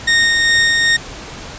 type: tone with tremolo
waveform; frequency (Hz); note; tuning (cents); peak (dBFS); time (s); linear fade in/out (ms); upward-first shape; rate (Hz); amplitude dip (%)
sawtooth; 1850; A#6; -14; -6; 0.07-0.97; 10; sine; 2.5; 25
effects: pink hiss -31 dBFS RMS until 1.58 s + resampled to 16000 Hz